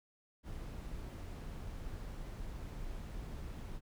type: noise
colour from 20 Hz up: brown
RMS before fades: -44 dBFS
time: 0.43-3.81 s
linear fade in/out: 50 ms
effects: none